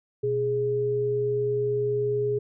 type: tone pair together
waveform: sine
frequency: 123.62 / 415.4 Hz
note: B2 / G#4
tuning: +2 / 0 cents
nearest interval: octave + major sixth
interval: 2098 cents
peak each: -31 / -23 dBFS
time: 0.23-2.39 s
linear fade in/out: 10 ms
effects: none